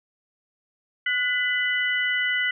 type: tone cluster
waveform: sine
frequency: 1465 / 2002 / 2975 Hz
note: F#6 / B6 / F#7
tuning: -18 / +23 / +9 cents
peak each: -27 / -23 / -30 dBFS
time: 1.06-2.51 s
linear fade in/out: 5 ms
effects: none